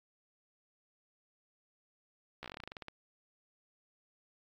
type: slowing click train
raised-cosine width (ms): 0.3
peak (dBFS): -27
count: 15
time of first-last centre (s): 2.43-2.883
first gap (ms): 14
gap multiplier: 1.12
effects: AAC 48 kbps